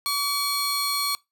sawtooth tone pair together, 1138 / 4297 Hz, C#6 / C8, +45 / +45 cents, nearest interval octave + major seventh, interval 2300 cents, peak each -23 dBFS, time 0.06-1.15 s, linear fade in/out 0 ms, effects noise-tail reverb RT60 0.2 s tail -22 dB re dry

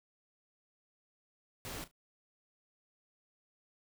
pink noise with echo, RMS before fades -43 dBFS, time 1.65-1.84 s, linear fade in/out 0 ms, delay 36 ms, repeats 2, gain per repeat -15 dB, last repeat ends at 1.912 s, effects none

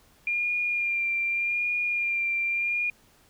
sine tone with vibrato, 2400 Hz, D7, 37 cents sharp, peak -24 dBFS, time 0.27-2.9 s, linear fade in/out 2 ms, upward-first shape sine, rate 0.84 Hz, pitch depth 24 cents each way, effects pink hiss -60 dBFS RMS until 3.29 s

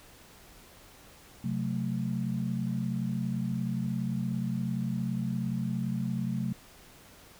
sine chord, F# diminished, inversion second, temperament equal with one note detuned, 130.81 / 182.77 / 220 Hz, C3 / F#3 / A3, 0 / -21 / 0 cents, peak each -33 dBFS, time 1.44-6.53 s, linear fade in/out 5 ms, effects pink hiss -54 dBFS RMS until 7.39 s

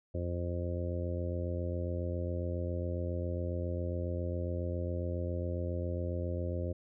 harmonic tone, 87.31 Hz, F2, in tune, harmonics 1 / 2 / 3 / 4 / 5 / 6 / 7, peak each -34 / -43 / -44 / -42 / -48 / -41 / -45 dBFS, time 0.14-6.73 s, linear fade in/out 10 ms, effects none

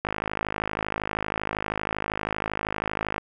click train, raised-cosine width 0.5 ms, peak -11 dBFS, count 166, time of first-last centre 0.05-3.181 s, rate 52.7 Hz, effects none

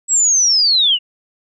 sine linear sweep, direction down, 7830 to 2794 Hz, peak -10 dBFS, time 0.08-0.99 s, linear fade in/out 50 ms, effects none

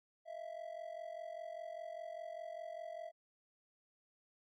triangle ring-modulated tone, 659.3 Hz, E5, in tune, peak -39 dBFS, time 0.25-3.12 s, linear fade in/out 50 ms, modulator 22.5 Hz, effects none

